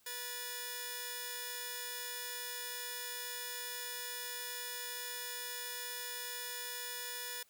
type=tone pair together; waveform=5% pulse; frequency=487.1 / 1736 Hz; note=B4 / A6; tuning=-24 / -24 cents; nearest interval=octave + minor seventh; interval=2200 cents; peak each=-33 / -31 dBFS; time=0.06-7.43 s; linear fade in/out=5 ms; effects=white hiss -69 dBFS RMS until 7.49 s